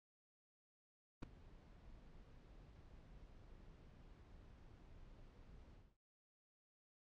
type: noise with ADSR envelope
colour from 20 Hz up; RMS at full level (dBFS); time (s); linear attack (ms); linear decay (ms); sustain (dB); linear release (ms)
brown; -40; 1.22-5.97; 11; 7; -21; 240
effects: low-pass 5000 Hz 12 dB/octave + AAC 64 kbps